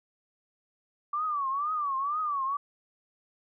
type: tone with vibrato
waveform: sine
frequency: 1156 Hz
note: D6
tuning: 28 cents flat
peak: -27 dBFS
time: 1.13-2.57 s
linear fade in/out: 5 ms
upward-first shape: triangle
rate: 2.1 Hz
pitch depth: 170 cents each way
effects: none